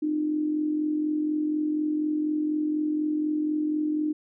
sine tone with amplitude modulation, 304 Hz, D#4, 40 cents flat, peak -21 dBFS, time 0.02-4.13 s, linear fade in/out 10 ms, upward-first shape sine, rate 44.1 Hz, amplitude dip 50%, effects none

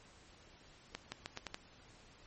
accelerating click train, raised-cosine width 0.2 ms, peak -23 dBFS, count 6, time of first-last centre 0.95-1.544 s, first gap 170 ms, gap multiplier 0.82, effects pink hiss -61 dBFS RMS until 2.26 s + MP3 32 kbps

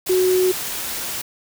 sine tone in noise, 368.9 Hz, F#4, 5 cents flat, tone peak -14 dBFS, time 0.09-0.52 s, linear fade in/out 10 ms, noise white, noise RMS -27 dBFS, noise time 0.06-1.22 s, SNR +10 dB, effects none

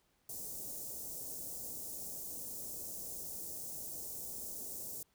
white band-stop noise, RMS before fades -44 dBFS, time 0.29-5.03 s, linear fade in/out 5 ms, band 640 to 6300 Hz, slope 24 dB/octave, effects pink hiss -75 dBFS RMS until 5.14 s

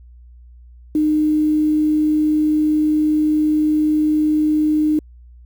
sine tone with quantisation, 305.8 Hz, D#4, 30 cents flat, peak -13 dBFS, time 0.95-4.99 s, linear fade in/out 2 ms, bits 7, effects added 60 Hz sine -40 dBFS peak until 5.45 s

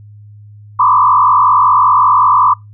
sine tone with frequency modulation, 1086 Hz, C#6, 36 cents flat, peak -6 dBFS, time 0.79-2.54 s, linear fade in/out 10 ms, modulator 45.3 Hz, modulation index 2.7, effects noise-tail reverb RT60 0.2 s tail -23 dB re dry + added 104 Hz sine -34 dBFS peak until 2.73 s

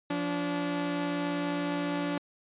sawtooth tone pair together, 174.2 / 288.9 Hz, F3 / D4, -4 / -28 cents, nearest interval major sixth, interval 876 cents, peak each -31 / -26 dBFS, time 0.1-2.18 s, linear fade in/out 5 ms, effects resampled to 8000 Hz

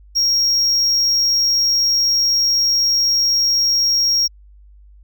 triangle tone, 5588 Hz, F8, in tune, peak -12 dBFS, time 0.15-4.28 s, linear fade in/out 20 ms, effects added 50 Hz sine -42 dBFS peak until 5.03 s

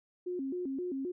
sine tone with vibrato, 311.1 Hz, D#4, in tune, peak -33 dBFS, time 0.26-1.12 s, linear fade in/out 10 ms, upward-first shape square, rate 3.8 Hz, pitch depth 250 cents each way, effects none

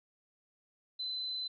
sine tone, 4036 Hz, B7, 37 cents sharp, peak -35 dBFS, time 0.99-1.48 s, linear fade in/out 10 ms, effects none

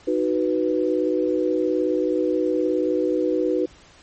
sine chord, B major, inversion first, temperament equal, 311.1 / 370 / 493.9 Hz, D#4 / F#4 / B4, 0 / 0 / 0 cents, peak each -23 dBFS, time 0.07-3.66 s, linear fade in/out 10 ms, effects pink hiss -50 dBFS RMS until 4.02 s + MP3 32 kbps

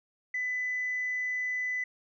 sine tone, 2000 Hz, B6, 21 cents sharp, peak -28 dBFS, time 0.34-1.84 s, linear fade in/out 5 ms, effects tanh soft clip ceiling -25 dBFS

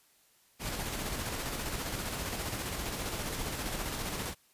pink noise with tremolo, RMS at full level -35 dBFS, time 0.59-4.35 s, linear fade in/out 50 ms, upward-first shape square, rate 15 Hz, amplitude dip 30%, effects white hiss -66 dBFS RMS until 4.53 s + resampled to 32000 Hz

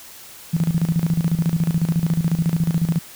sine tone with tremolo, 165.6 Hz, E3, 8 cents sharp, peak -14 dBFS, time 0.53-2.99 s, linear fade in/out 10 ms, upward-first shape square, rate 14 Hz, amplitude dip 75%, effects white hiss -41 dBFS RMS until 3.15 s

